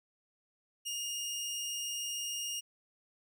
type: tone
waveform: 20% pulse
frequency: 2839 Hz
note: F7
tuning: 28 cents sharp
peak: -31 dBFS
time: 0.85-2.61 s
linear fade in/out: 20 ms
effects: none